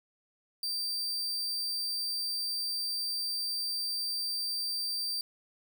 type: tone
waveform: 40% pulse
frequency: 4678 Hz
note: D8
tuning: 8 cents flat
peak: -30 dBFS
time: 0.63-5.21 s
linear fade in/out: 2 ms
effects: none